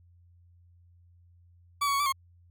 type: tone with pitch steps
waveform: 40% pulse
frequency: 1146 / 1122 / 1112 / 1159 / 1081 Hz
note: D6 / C#6 / C#6 / D6 / C#6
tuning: -43 / +21 / +5 / -23 / -44 cents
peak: -24 dBFS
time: 1.81-2.125 s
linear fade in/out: 10 ms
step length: 63 ms
effects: added 87 Hz sine -56 dBFS peak until 2.5 s